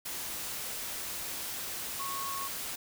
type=tone in noise; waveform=sine; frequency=1100 Hz; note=C#6; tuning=14 cents flat; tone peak=-36 dBFS; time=1.99-2.48 s; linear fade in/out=10 ms; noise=white; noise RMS=-38 dBFS; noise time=0.05-2.76 s; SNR=-1 dB; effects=none